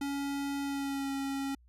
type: tone with pitch glide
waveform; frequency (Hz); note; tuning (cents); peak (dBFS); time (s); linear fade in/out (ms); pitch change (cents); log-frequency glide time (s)
square; 280.5 to 274.1; C#4 to C#4; +21 to -19; -33; 0.01-1.55; 5; -40; 0.62-1.12
effects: added 60 Hz sine -58 dBFS peak until 1.68 s + resampled to 32000 Hz